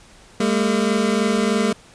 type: tone pair together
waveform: 25% pulse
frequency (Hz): 203.2 / 226.4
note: G#3 / A3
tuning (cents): -38 / +50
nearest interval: major second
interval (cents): 188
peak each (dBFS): -16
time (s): 0.4-1.73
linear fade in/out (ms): 5
effects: pink hiss -48 dBFS RMS until 1.94 s + resampled to 22050 Hz